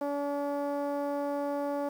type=tone with low-pass filter; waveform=10% pulse; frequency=285.8 Hz; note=D4; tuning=47 cents flat; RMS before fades=-32 dBFS; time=0.01-1.89 s; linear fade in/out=5 ms; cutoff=660 Hz; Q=1.5; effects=9-bit